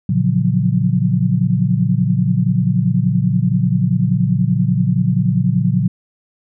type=chord; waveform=sine; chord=Gb major seventh; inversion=first; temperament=equal with one note detuned; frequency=116.54 / 141.34 / 174.61 / 185 Hz; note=Bb2 / Db3 / F3 / Gb3; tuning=0 / +34 / 0 / 0 cents; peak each=-18 dBFS; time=0.09-5.88 s; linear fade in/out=5 ms; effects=none